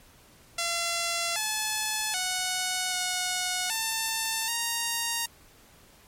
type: tone with pitch steps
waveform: 5% pulse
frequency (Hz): 682 / 862 / 737 / 731 / 894 / 932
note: F5 / A5 / F#5 / F#5 / A5 / A#5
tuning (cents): -41 / -36 / -7 / -21 / +27 / -1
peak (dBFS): -15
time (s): 0.58-5.26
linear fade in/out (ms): 5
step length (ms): 780
effects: pink hiss -56 dBFS RMS until 6.07 s + MP3 64 kbps